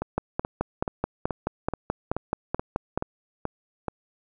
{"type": "two click trains", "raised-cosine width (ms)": 1, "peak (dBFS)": [-14, -10], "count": [10, 14], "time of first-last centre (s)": [[0.02, 3.883], [0.18, 2.976]], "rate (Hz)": [2.33, 4.65], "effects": []}